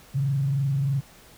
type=tone with frequency modulation; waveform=sine; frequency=137.8 Hz; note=C#3; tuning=10 cents flat; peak=-21 dBFS; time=0.14-1.01 s; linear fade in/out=20 ms; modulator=23.1 Hz; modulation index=0.4; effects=pink hiss -51 dBFS RMS until 1.37 s